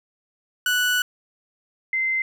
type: tone pair in turn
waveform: 30% pulse / sine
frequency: 1480 / 2073 Hz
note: F#6 / C7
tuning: 0 / -17 cents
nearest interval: tritone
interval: 583 cents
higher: second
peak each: -16 / -20 dBFS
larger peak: first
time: 0.66-1.02 / 1.93-2.22 s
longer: first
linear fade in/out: 2 ms
effects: none